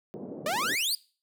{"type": "band-pass noise", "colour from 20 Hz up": "pink", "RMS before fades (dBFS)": -40, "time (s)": [0.14, 0.75], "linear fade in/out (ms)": 0, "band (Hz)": [180, 550], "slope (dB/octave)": 24}
{"type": "exponential sweep", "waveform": "sawtooth", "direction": "up", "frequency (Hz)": [570, 4988], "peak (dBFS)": -23, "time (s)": [0.46, 0.95], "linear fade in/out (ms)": 2}
{"effects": ["noise-tail reverb RT60 0.4 s tail -23 dB re dry"]}